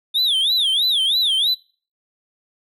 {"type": "tone with vibrato", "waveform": "triangle", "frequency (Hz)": 3520, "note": "A7", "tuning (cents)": 0, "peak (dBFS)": -14, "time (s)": [0.14, 1.55], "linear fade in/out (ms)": 20, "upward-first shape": "sine", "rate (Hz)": 3.1, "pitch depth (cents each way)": 230, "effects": ["noise-tail reverb RT60 0.4 s tail -24 dB re dry"]}